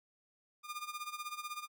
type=tone with tremolo; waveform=sawtooth; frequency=1210 Hz; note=D#6; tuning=49 cents flat; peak=-34 dBFS; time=0.63-1.68 s; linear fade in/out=50 ms; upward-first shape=sine; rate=16 Hz; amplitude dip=80%; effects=none